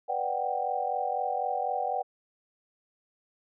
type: chord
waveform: sine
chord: G major seventh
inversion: first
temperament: equal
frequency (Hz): 493.9 / 587.3 / 740 / 784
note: B4 / D5 / F#5 / G5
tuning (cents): 0 / 0 / 0 / 0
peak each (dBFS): -36 / -36 / -31 / -31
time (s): 0.08-2.03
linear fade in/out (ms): 20
effects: none

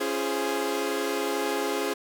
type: chord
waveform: sawtooth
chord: Db major seventh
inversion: none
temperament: equal with one note detuned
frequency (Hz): 277.2 / 342.2 / 415.3 / 523.3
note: Db4 / F4 / Ab4 / C5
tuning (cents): 0 / -35 / 0 / 0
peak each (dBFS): -29 / -29 / -25 / -30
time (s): 0-1.94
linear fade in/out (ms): 10
effects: none

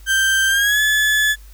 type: tone with pitch glide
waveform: 35% pulse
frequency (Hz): 1568 to 1719.8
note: G6 to A6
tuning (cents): 0 to -40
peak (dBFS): -12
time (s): 0.06-1.36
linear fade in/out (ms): 50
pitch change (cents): +160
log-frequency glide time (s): 0.48-0.81
effects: added 50 Hz sine -38 dBFS peak until 1.53 s + white hiss -51 dBFS RMS until 1.53 s

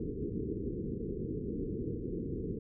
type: low-pass noise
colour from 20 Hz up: white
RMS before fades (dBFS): -37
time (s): 0-2.59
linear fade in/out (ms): 5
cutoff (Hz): 460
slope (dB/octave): 96
effects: none

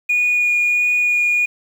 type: tone with vibrato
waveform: sine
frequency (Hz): 2447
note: D#7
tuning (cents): -29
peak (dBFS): -12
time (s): 0.09-1.46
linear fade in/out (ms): 10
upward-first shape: sine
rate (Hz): 1.5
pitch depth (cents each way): 8
effects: tanh soft clip ceiling -11 dBFS + 7-bit

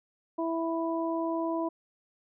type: harmonic tone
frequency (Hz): 329.6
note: E4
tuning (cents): 0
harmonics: 1 / 2 / 3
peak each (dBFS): -30 / -33 / -35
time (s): 0.38-1.69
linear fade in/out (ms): 10
effects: none

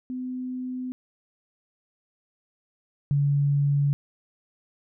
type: tone pair in turn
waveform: sine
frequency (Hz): 253.9 / 142.5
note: B3 / C#3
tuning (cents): +48 / +48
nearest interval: minor seventh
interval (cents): 1000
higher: first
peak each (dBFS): -29 / -19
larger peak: second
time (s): 0.1-0.92 / 3.11-3.93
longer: neither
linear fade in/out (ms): 0
effects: none

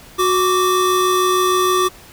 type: tone pair together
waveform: square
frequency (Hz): 367.2 / 1168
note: F#4 / D6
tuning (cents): -13 / -10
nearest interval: octave + minor sixth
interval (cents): 2003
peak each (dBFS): -17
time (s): 0.18-1.89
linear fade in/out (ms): 20
effects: pink hiss -42 dBFS RMS until 2.12 s

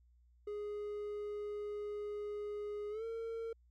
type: tone with pitch glide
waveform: triangle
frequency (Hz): 415.3 to 455.5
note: G#4 to A#4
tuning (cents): 0 to -40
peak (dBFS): -37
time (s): 0.47-3.53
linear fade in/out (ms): 5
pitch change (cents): +160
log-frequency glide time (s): 2.9-3.04
effects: added 60 Hz sine -64 dBFS peak until 3.7 s

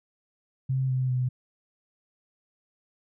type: tone with pitch steps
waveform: sine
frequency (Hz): 131.9 / 129.19 / 126.53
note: C3 / C3 / B2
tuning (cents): +14 / -22 / +42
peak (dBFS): -23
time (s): 0.69-1.29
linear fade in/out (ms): 10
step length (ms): 200
effects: none

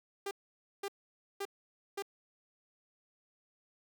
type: tone bursts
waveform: sawtooth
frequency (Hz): 398.3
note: G4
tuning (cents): +28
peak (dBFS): -32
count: 4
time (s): 0.26-2.024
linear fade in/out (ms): 5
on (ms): 51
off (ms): 520
effects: 12-bit

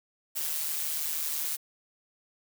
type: noise with amplitude modulation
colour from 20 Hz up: blue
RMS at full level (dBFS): -29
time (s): 0.35-1.57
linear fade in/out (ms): 20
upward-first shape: sine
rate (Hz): 153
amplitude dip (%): 60
effects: none

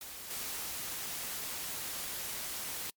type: noise with level steps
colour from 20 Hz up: white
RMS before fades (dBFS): -45 / -39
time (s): 0.01-2.9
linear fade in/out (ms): 2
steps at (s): 0.3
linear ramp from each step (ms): 10
effects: noise-tail reverb RT60 0.1 s tail -26 dB re dry + MP3 96 kbps

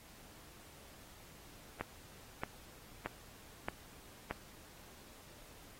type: click train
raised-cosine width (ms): 0.5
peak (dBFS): -22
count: 5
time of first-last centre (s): 1.81-4.31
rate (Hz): 1.6
effects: pink hiss -58 dBFS RMS until 5.79 s + AAC 48 kbps

